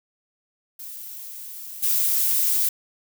violet noise with level steps, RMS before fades -37 / -21 dBFS, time 0.79-2.69 s, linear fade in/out 5 ms, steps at 1.82 s, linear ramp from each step 20 ms, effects none

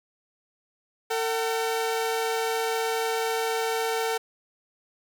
sawtooth tone pair together, 451.2 / 760 Hz, A4 / F#5, +44 / +46 cents, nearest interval major sixth, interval 902 cents, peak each -22 / -27 dBFS, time 1.1-4.18 s, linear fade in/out 10 ms, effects none

